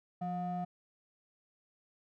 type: ring-modulated tone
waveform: triangle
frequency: 269.6 Hz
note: C#4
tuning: 48 cents flat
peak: -29 dBFS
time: 0.21-0.65 s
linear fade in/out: 10 ms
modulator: 446 Hz
effects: none